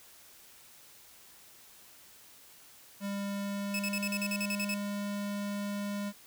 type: tone with pitch glide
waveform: square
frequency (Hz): 200 to 203.1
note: G3 to G#3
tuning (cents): +35 to -38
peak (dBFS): -34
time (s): 3-6.13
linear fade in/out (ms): 50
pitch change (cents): +27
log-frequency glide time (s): 3.24-4.64
type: tone bursts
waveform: sawtooth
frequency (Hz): 2600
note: E7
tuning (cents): -24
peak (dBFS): -29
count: 11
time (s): 3.74-4.742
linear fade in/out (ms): 2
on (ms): 52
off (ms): 43
effects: white hiss -56 dBFS RMS until 6.26 s